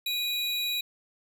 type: tone pair together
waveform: square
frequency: 2465 / 3906 Hz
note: D#7 / B7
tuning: -17 / -20 cents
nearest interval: minor sixth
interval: 797 cents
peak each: -35 / -29 dBFS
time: 0.06-0.81 s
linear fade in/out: 5 ms
effects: none